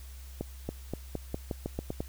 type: accelerating click train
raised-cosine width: 2 ms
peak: -19 dBFS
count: 10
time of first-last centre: 0.41-2.005 s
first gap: 280 ms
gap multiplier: 0.88
effects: added 65 Hz sine -43 dBFS peak until 2.08 s + white hiss -55 dBFS RMS until 2.08 s